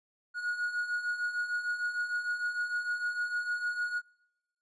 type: beating tone pair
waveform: triangle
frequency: 1444 / 1450.6 Hz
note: F#6 / F#6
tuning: -43 / -35 cents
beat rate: 6.6 Hz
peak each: -36 / -30 dBFS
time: 0.34-4.02 s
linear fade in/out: 50 ms
effects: noise-tail reverb RT60 0.9 s tail -23 dB re dry + resampled to 24000 Hz